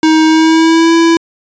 square tone with pitch glide, 315.9 to 332 Hz, D#4 to E4, +26 to +12 cents, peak -6 dBFS, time 0.03-1.17 s, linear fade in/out 2 ms, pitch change +86 cents, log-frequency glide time 0.26-0.94 s, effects resampled to 16000 Hz

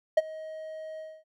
triangle tone with ADSR envelope, 630 Hz, D#5, 21 cents sharp, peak -13 dBFS, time 0.17-1.24 s, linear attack 7 ms, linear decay 30 ms, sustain -22 dB, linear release 250 ms, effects none

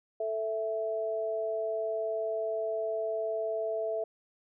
sine tone pair together, 440 / 659.3 Hz, A4 / E5, 0 / 0 cents, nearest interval perfect fifth, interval 700 cents, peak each -34 / -31 dBFS, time 0.2-4.04 s, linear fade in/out 5 ms, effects none

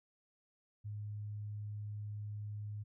sine tone, 104.5 Hz, G#2, 11 cents sharp, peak -40 dBFS, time 0.84-2.84 s, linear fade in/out 20 ms, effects none

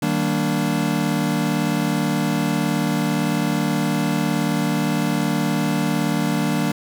square chord, Eb major seventh, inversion none, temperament equal with one note detuned, 155.56 / 193.75 / 233.1 / 293.7 Hz, Eb3 / G3 / Bb3 / D4, 0 / -20 / 0 / 0 cents, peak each -25 dBFS, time 0.02-6.72 s, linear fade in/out 5 ms, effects none

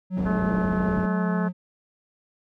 triangle tone with pitch glide, 185 to 180.05 Hz, F#3 to F#3, 0 to -47 cents, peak -21 dBFS, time 0.1-1.53 s, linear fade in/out 50 ms, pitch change -47 cents, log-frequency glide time 1.15-1.28 s
white low-pass noise, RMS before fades -31 dBFS, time 0.16-1.07 s, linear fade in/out 20 ms, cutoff 300 Hz, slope 12 dB/octave
harmonic tone, 214.8 Hz, A3, 41 cents flat, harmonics 1 / 2 / 3 / 4 / 5 / 6 / 7 / 8, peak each -30 / -33 / -35 / -36 / -37 / -38 / -38 / -39 dBFS, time 0.25-1.49 s, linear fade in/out 20 ms
effects none

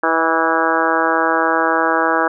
harmonic tone with a mistuned harmonic, 163.3 Hz, E3, 16 cents flat, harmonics 2 / 3 / 4 / 5 / 6 / 7 / 8 / 9 / 10, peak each -22 / -22 / -22 / -22 / -22 / -22 / -22 / -22 / -22 dBFS, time 0.03-2.28 s, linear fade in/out 5 ms, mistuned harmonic 4, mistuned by -21 cents, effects none

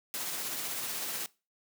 white noise with tremolo, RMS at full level -35 dBFS, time 0.14-1.26 s, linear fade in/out 0 ms, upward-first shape sine, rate 16 Hz, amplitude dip 25%, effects noise-tail reverb RT60 0.3 s tail -22 dB re dry + high-pass 150 Hz 12 dB/octave

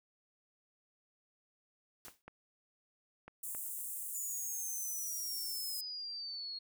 white noise with exponential decay, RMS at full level -47 dBFS, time 2.05-2.22 s, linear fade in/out 0 ms, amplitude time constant 36 ms
clicks, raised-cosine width 0.5 ms, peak -34 dBFS, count 4, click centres 2.083 / 2.28 / 3.28 / 3.549 s
pink high-pass noise, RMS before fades -42 dBFS, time 3.43-5.81 s, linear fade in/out 5 ms, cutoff 7800 Hz, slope 48 dB/octave
sine exponential sweep, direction down, 7040 to 4285 Hz, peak -40 dBFS, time 4.14-6.59 s, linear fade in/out 10 ms
effects none

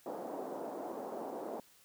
white band-pass noise, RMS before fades -42 dBFS, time 0.06-1.6 s, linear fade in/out 2 ms, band 250 to 760 Hz, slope 24 dB/octave, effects white hiss -64 dBFS RMS until 1.84 s

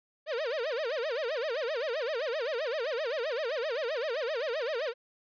45% pulse tone with vibrato, 539 Hz, C#5, 49 cents flat, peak -30 dBFS, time 0.26-4.94 s, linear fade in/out 50 ms, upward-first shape sine, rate 7.7 Hz, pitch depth 300 cents each way, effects resampled to 11025 Hz

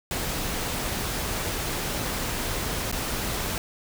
pink noise with dropouts, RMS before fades -29 dBFS, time 0.11-3.58 s, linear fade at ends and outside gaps 1 ms, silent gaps 2.915-2.925 s, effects none

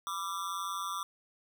square tone with amplitude modulation, 1174.7 Hz, D6, in tune, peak -31 dBFS, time 0.07-1.03 s, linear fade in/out 0 ms, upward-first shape sine, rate 181 Hz, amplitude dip 90%, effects none

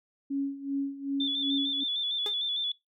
sine tone with tremolo, 277.2 Hz, C#4, in tune, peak -26 dBFS, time 0.3-1.84 s, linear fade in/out 10 ms, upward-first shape sine, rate 2.6 Hz, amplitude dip 80%
sine tone with vibrato, 3489 Hz, A7, 15 cents flat, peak -28 dBFS, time 1.2-2.72 s, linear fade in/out 5 ms, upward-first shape square, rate 6.6 Hz, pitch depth 38 cents each way
sawtooth tone with exponential decay, 415.3 Hz, G#4, in tune, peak -29 dBFS, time 2.26-2.36 s, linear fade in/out 2 ms, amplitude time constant 20 ms
effects noise-tail reverb RT60 0.2 s tail -24 dB re dry

